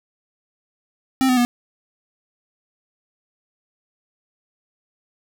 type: tone with pitch steps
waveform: square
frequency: 263.2 / 252.6 / 242.5 Hz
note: C4 / B3 / B3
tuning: +10 / +39 / -31 cents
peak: -15 dBFS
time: 1.21-1.45 s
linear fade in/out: 0 ms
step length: 80 ms
effects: none